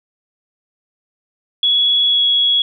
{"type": "tone with pitch glide", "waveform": "sine", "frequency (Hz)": [3368, 3345], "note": ["G#7", "G#7"], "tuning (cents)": [24, 12], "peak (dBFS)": -11, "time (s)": [1.63, 2.62], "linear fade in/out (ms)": 2, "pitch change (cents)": -12, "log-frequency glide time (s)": [2.08, 2.23], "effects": []}